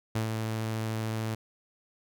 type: tone with ADSR envelope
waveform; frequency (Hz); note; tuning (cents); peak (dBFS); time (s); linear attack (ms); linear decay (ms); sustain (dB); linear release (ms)
sawtooth; 110.8; A2; +13; -22; 0.15-1.35; 7; 110; -4; 7
effects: none